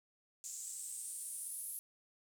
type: noise with band-pass filter sweep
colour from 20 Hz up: blue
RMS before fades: -45 dBFS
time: 0.44-1.79 s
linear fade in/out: 0 ms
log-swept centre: 7100 to 11000 Hz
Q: 5.6
effects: none